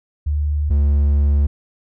sine / triangle tone pair in turn, 74 / 71.73 Hz, D2 / D2, +14 / -40 cents, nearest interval minor second, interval 54 cents, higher first, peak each -16 / -10 dBFS, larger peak second, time 0.26-0.7 / 0.7-1.47 s, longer second, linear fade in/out 10 ms, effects none

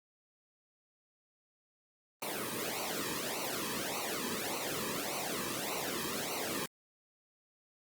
pink noise with flanger, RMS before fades -37 dBFS, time 2.22-6.66 s, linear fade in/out 2 ms, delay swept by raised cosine 0.58 to 1.43 ms, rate 1.7 Hz, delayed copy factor -0.95, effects high-pass 150 Hz 12 dB/octave + Opus 32 kbps

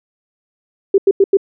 sine tone bursts, 392 Hz, G4, in tune, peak -6 dBFS, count 4, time 0.94-1.371 s, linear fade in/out 5 ms, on 41 ms, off 89 ms, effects none

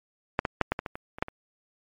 clicks, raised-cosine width 0.5 ms, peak -7 / -11 / -6 / -10 / -15 / -18 / -20 / -24 / -10 / -23 dBFS, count 10, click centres 0.391 / 0.452 / 0.613 / 0.72 / 0.791 / 0.862 / 0.955 / 1.185 / 1.225 / 1.284 s, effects MP3 64 kbps

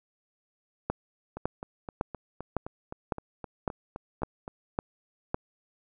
two click trains, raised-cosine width 1 ms, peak -23 / -13 dBFS, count 13 / 9, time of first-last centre 1.37-4.479 / 0.9-5.344 s, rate 3.86 / 1.8 Hz, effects none

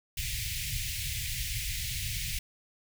pink band-stop noise, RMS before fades -34 dBFS, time 0.17-2.39 s, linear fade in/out 5 ms, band 140 to 2000 Hz, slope 48 dB/octave, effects none

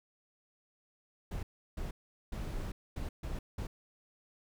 brown noise bursts at uneven times, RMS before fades -38 dBFS, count 6, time 1.31-1.43 / 1.77-1.91 / 2.32-2.72 / 2.96-3.09 / 3.23-3.39 / 3.58-3.67 s, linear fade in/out 5 ms, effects none

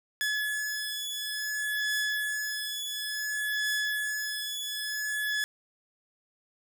sawtooth beating tone pair, 1707 / 1707.57 Hz, G#6 / G#6, +47 / +48 cents, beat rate 0.57 Hz, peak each -29 dBFS, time 0.21-5.44 s, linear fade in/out 0 ms, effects none

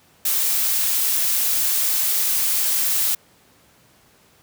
blue noise, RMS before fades -20 dBFS, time 0.25-3.15 s, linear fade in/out 5 ms, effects pink hiss -55 dBFS RMS until 4.42 s + high-pass 80 Hz 12 dB/octave

